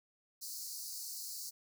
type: high-pass noise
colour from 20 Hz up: pink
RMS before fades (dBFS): -44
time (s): 0.41-1.51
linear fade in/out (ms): 20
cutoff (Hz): 4300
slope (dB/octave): 96
effects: none